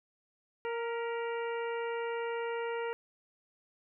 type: harmonic tone with a mistuned harmonic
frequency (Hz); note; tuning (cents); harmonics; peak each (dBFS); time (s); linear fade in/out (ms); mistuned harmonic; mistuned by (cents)
465.3; A#4; -3; 1 / 2 / 3 / 4 / 5 / 6; -34 / -40 / -44 / -46 / -48 / -50; 0.65-2.93; 0; 4; +43
effects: none